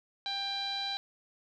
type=tone with low-pass filter; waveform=sawtooth; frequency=792 Hz; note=G5; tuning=18 cents sharp; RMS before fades=-35 dBFS; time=0.26-0.97 s; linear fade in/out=0 ms; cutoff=4000 Hz; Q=9.5; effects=none